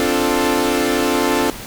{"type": "chord", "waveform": "sawtooth", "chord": "D minor seventh", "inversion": "third", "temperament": "equal", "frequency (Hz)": [261.6, 293.7, 349.2, 440], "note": ["C4", "D4", "F4", "A4"], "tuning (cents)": [0, 0, 0, 0], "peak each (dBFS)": -17, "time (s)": [0, 1.5], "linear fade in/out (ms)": 0, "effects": ["pink hiss -32 dBFS RMS until 1.66 s"]}